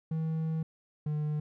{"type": "tone pair in turn", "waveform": "triangle", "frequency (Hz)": [160, 150.82], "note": ["D#3", "D3"], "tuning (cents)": [49, 46], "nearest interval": "minor second", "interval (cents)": 103, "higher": "first", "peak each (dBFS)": -27, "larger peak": "neither", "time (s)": [[0.11, 0.63], [1.06, 1.4]], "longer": "first", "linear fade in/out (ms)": 5, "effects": []}